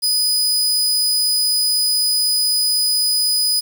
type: tone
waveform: sawtooth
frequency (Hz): 4978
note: D#8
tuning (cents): 0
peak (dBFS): -12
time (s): 0.02-3.61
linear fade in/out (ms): 20
effects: 7-bit